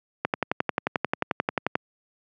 click train, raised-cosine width 0.5 ms, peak -7 dBFS, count 18, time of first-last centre 0.25-1.754 s, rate 11.3 Hz, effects high-pass 150 Hz 12 dB/octave

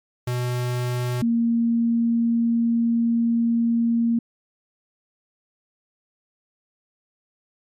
square / sine tone pair in turn, 123.47 / 232.4 Hz, B2 / A#3, 0 / -5 cents, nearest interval major seventh, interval 1095 cents, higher second, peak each -23 / -17 dBFS, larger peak second, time 0.27-1.22 / 1.22-4.19 s, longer second, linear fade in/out 5 ms, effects MP3 96 kbps

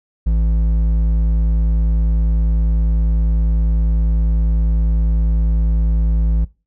triangle tone with hard clipping, 55 Hz, A1, in tune, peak -14 dBFS, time 0.26-6.45 s, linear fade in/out 10 ms, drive 10 dB, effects noise-tail reverb RT60 0.3 s tail -22 dB re dry

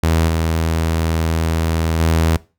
sawtooth tone with level steps, 81.4 Hz, E2, 21 cents flat, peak -9 / -12 / -9 dBFS, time 0.03-2.37 s, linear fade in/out 5 ms, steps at 0.27 / 1.99 s, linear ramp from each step 20 ms, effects noise-tail reverb RT60 0.3 s tail -20 dB re dry

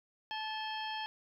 harmonic tone with a mistuned harmonic, 870 Hz, A5, 20 cents flat, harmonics 1 / 2 / 3 / 4 / 5 / 6, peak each -39 / -44 / -47 / -43 / -50 / -52 dBFS, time 0.31-1.06 s, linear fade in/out 0 ms, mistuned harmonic 4, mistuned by -140 cents, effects 12-bit

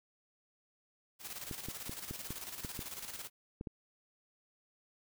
white noise with tremolo, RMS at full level -43 dBFS, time 1.19-3.3 s, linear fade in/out 50 ms, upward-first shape square, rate 18 Hz, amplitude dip 55%
clicks, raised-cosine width 3 ms, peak -28 dBFS, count 9, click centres 1.512 / 1.686 / 1.895 / 2.11 / 2.306 / 2.648 / 2.792 / 3.611 / 3.672 s
effects none

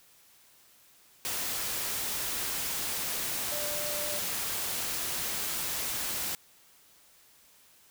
sine tone in noise, 592 Hz, D5, 14 cents sharp, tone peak -38 dBFS, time 3.52-4.19 s, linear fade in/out 0 ms, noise white, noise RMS -33 dBFS, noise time 1.25-6.35 s, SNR -8 dB, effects white hiss -60 dBFS RMS until 7.9 s

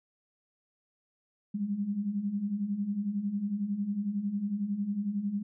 sine beating tone pair, 195 / 206 Hz, G3 / G#3, -9 / -14 cents, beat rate 11 Hz, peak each -36 / -30 dBFS, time 1.54-5.43 s, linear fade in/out 10 ms, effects none

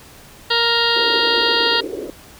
harmonic tone, 467.1 Hz, A#4, 3 cents sharp, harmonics 1 / 2 / 3 / 4 / 6 / 7 / 8 / 9 / 10, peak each -23 / -23 / -23 / -23 / -23 / -23 / -23 / -23 / -23 dBFS, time 0.5-1.81 s, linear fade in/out 10 ms
white band-pass noise, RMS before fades -28 dBFS, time 0.96-2.1 s, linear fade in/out 0 ms, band 290 to 500 Hz, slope 48 dB/octave
effects pink hiss -43 dBFS RMS until 2.39 s

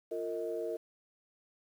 sine tone cluster, 349 / 457.1 / 631 Hz, F4 / A#4 / D#5, -1 / -34 / +24 cents, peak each -39 / -36 / -39 dBFS, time 0.11-0.77 s, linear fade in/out 10 ms, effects tanh soft clip ceiling -24 dBFS + 10-bit

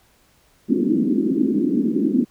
pink band-pass noise, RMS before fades -19 dBFS, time 0.68-2.25 s, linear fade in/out 20 ms, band 210 to 340 Hz, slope 48 dB/octave, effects pink hiss -58 dBFS RMS until 2.3 s

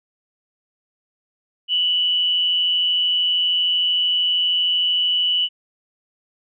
sine tone with amplitude modulation, 2960 Hz, F#7, in tune, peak -14 dBFS, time 1.68-5.49 s, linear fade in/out 50 ms, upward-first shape sine, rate 173 Hz, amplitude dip 45%, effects none

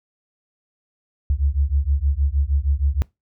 sine beating tone pair, 67.3 / 73.7 Hz, C2 / D2, +49 / +7 cents, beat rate 6.4 Hz, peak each -20 dBFS, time 1.3-3.02 s, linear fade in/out 0 ms, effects noise-tail reverb RT60 0.2 s tail -23 dB re dry

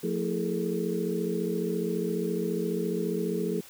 sine tone cluster, 175.9 / 224.9 / 329.8 / 415.2 / 449.8 Hz, F3 / A3 / E4 / G#4 / A4, +13 / +38 / +1 / 0 / +38 cents, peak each -32 / -34 / -35 / -31 / -35 dBFS, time 0.03-3.61 s, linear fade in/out 10 ms, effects white hiss -50 dBFS RMS until 3.69 s

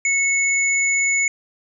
sine tone pair together, 2200 / 6942 Hz, C#7 / A8, -14 / -24 cents, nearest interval octave + minor sixth, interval 1990 cents, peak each -17 / -22 dBFS, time 0.05-1.28 s, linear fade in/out 2 ms, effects none

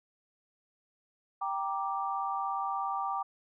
sine chord, G minor, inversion none, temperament just, 784 / 940.8 / 1176 Hz, G5 / Bb5 / D6, 0 / +16 / +2 cents, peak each -34 / -37 / -34 dBFS, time 1.41-3.23 s, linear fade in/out 10 ms, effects none

